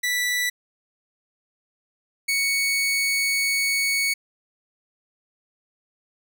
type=tone pair in turn; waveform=sawtooth; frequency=1969 / 2224 Hz; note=B6 / C#7; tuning=-6 / +5 cents; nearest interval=major second; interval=211 cents; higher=second; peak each=-18 / -17 dBFS; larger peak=second; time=0.03-0.5 / 2.28-4.14 s; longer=second; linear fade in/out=10 ms; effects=none